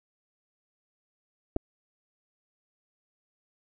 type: clicks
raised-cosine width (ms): 2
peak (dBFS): -16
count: 2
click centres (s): 1.563 / 1.566
effects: none